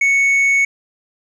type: tone with tanh clipping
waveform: sine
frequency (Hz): 2216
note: C#7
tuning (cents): -1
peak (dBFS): -12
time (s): 0.01-0.65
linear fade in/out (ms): 5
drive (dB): 4
effects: none